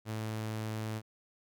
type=tone; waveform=sawtooth; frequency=109.4 Hz; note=A2; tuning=9 cents flat; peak=-31 dBFS; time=0.05-1.02 s; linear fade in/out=50 ms; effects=none